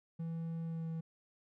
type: tone with pitch glide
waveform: triangle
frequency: 164.81 to 162.82 Hz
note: E3 to E3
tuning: 0 to -21 cents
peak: -35 dBFS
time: 0.19-1.01 s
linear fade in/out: 10 ms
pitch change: -21 cents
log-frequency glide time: 0.64-0.89 s
effects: none